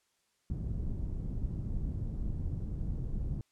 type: low-pass noise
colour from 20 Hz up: pink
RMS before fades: -35 dBFS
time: 0.5-3.41 s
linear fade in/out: 2 ms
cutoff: 160 Hz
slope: 12 dB/octave
effects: white hiss -75 dBFS RMS until 3.51 s + low-pass 9000 Hz 12 dB/octave